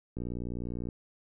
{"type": "click train", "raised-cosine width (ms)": 3, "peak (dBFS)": -24, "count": 44, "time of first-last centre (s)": [0.17, 0.888], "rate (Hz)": 59.9, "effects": []}